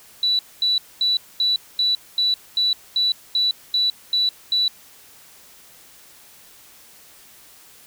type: tone bursts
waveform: sine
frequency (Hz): 3951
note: B7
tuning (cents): 0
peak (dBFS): -16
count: 12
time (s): 0.23-4.68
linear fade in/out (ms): 2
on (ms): 160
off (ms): 230
effects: white hiss -48 dBFS RMS until 7.86 s